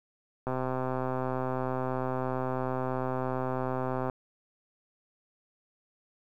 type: click train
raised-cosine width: 1 ms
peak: -18 dBFS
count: 469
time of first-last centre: 0.47-4.098 s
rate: 129 Hz
effects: 10-bit